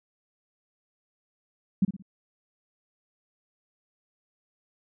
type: tone with echo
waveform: sine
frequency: 193.2 Hz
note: G3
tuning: 25 cents flat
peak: -17 dBFS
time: 1.82-1.85 s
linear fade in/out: 5 ms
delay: 58 ms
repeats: 3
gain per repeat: -9 dB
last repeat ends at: 2.024 s
effects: none